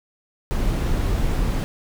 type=noise; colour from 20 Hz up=brown; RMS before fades=-21 dBFS; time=0.51-1.64 s; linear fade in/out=0 ms; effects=none